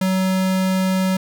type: tone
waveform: square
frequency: 188 Hz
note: F#3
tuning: 28 cents sharp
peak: -17 dBFS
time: 0.01-1.17 s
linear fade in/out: 5 ms
effects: none